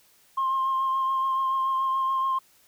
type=tone with vibrato; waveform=sine; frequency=1062 Hz; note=C6; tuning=25 cents sharp; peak=-21 dBFS; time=0.37-2.39 s; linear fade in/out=10 ms; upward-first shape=triangle; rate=7 Hz; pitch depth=23 cents each way; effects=tanh soft clip ceiling -19 dBFS + white hiss -60 dBFS RMS until 2.67 s